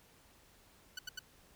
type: tone bursts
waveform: 15% pulse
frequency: 1490 Hz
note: F#6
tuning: 12 cents sharp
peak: -33 dBFS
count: 3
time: 0.97-1.192 s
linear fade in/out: 5 ms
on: 20 ms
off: 81 ms
effects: pink hiss -64 dBFS RMS until 1.55 s